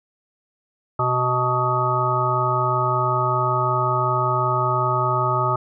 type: harmonic tone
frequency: 125.3 Hz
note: B2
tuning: 25 cents sharp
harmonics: 1 / 3 / 5 / 7 / 9 / 10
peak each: -24 / -28 / -27 / -25 / -26 / -22 dBFS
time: 0.99-5.56 s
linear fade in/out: 5 ms
effects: none